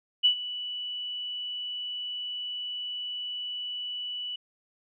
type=tone with ADSR envelope; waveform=sine; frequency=2960 Hz; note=F#7; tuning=in tune; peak=-16 dBFS; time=0.23-4.36 s; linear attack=23 ms; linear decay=92 ms; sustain=-16 dB; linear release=6 ms; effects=none